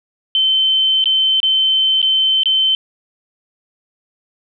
sine tone with dropouts, 3082 Hz, G7, 30 cents flat, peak -11 dBFS, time 0.35-2.75 s, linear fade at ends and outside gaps 1 ms, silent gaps 1.041-1.057 / 1.402-1.43 / 2.017-2.027 / 2.434-2.457 s, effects none

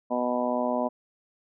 harmonic tone, 123.47 Hz, B2, in tune, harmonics 2 / 3 / 4 / 5 / 6 / 7 / 8, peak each -29 / -38 / -34 / -28 / -34 / -36 / -33 dBFS, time 0.1-0.89 s, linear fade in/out 20 ms, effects none

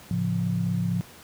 sine chord, A augmented, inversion none, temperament equal with one note detuned, 110.38 / 138.59 / 174.61 Hz, A2 / C#3 / E#3, +6 / 0 / 0 cents, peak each -28 / -31 / -25 dBFS, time 0.11-1.01 s, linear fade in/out 0 ms, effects pink hiss -48 dBFS RMS until 1.23 s + high-pass 60 Hz 12 dB/octave

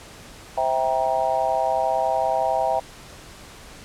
sine chord, C dominant seventh, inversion none, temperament just, 523.3 / 654.1 / 784.9 / 941.9 Hz, C5 / E5 / G5 / Bb5, 0 / -14 / +2 / +18 cents, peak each -28 / -23 / -23 / -27 dBFS, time 0.57-2.8 s, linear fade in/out 10 ms, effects pink hiss -43 dBFS RMS until 3.84 s + low-pass 10000 Hz 12 dB/octave

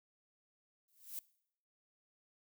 violet noise with exponential growth, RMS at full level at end -40 dBFS, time 0.88-1.19 s, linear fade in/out 1 ms, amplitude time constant 67 ms, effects noise-tail reverb RT60 0.7 s tail -22 dB re dry

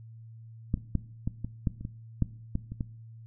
clicks, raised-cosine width 5 ms, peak -13 / -30 / -13 / -17 / -21 / -13 / -27 / -23 / -12 / -16 / -25 / -19 dBFS, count 12, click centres 0.741 / 0.775 / 0.953 / 1.275 / 1.446 / 1.672 / 1.81 / 1.851 / 2.223 / 2.554 / 2.72 / 2.808 s, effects noise-tail reverb RT60 0.6 s tail -19 dB re dry + added 113 Hz sine -45 dBFS peak until 3.26 s

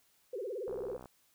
sine tone with vibrato, 440 Hz, A4, in tune, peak -36 dBFS, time 0.33-0.97 s, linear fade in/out 5 ms, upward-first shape sine, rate 18 Hz, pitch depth 290 cents each way
click train, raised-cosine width 1 ms, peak -35 dBFS, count 25, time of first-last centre 0.68-1.057 s, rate 63.6 Hz
effects white hiss -70 dBFS RMS until 1.34 s

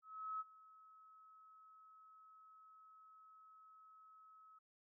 sine tone with ADSR envelope, 1287 Hz, E6, 42 cents flat, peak -40 dBFS, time 0.02-4.59 s, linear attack 380 ms, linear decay 32 ms, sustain -21 dB, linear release 10 ms, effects none

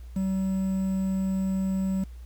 triangle tone with quantisation, 191 Hz, G3, 45 cents flat, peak -22 dBFS, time 0.16-2.04 s, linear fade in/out 5 ms, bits 8, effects added 60 Hz sine -39 dBFS peak until 2.25 s + pink hiss -61 dBFS RMS until 2.25 s

